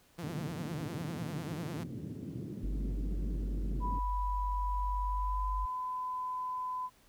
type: tone with vibrato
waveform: sawtooth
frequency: 159.6 Hz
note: D#3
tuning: 44 cents sharp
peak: -35 dBFS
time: 0.18-1.84 s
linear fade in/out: 10 ms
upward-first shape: triangle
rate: 10 Hz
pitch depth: 200 cents each way
type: band-pass noise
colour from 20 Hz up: pink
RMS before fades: -42 dBFS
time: 0.23-3.99 s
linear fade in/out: 2 ms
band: 110 to 330 Hz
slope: 24 dB/octave
type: tone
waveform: sine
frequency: 49.05 Hz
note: G1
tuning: 2 cents sharp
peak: -32 dBFS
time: 2.63-5.66 s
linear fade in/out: 10 ms
type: tone with pitch glide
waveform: sine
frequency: 988 to 1009.3 Hz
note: B5 to B5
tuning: 0 to +37 cents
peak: -34 dBFS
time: 3.8-6.9 s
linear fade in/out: 50 ms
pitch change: +37 cents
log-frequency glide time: 5.02-5.47 s
effects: pink hiss -65 dBFS RMS until 7.08 s